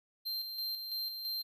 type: tone with tremolo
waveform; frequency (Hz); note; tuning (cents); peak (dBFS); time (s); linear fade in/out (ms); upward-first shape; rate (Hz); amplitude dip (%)
square; 4155; C8; -13; -35; 0.25-1.43; 20; square; 3; 45
effects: none